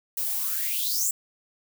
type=noise with high-pass filter sweep; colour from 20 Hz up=violet; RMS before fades=-27 dBFS; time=0.17-1.11 s; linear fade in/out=5 ms; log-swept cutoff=480 to 8000 Hz; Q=8.1; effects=none